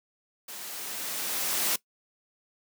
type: noise with level ramp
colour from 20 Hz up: white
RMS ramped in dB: -41 to -26 dBFS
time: 0.48-1.76 s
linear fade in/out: 5 ms
effects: noise-tail reverb RT60 0.1 s tail -20 dB re dry + high-pass 200 Hz 12 dB/octave